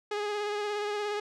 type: tone with vibrato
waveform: sawtooth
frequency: 415.3 Hz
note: G#4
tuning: in tune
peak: -26 dBFS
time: 0.11-1.2 s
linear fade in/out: 5 ms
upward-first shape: sine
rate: 17 Hz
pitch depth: 24 cents each way
effects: low-pass 5000 Hz 12 dB/octave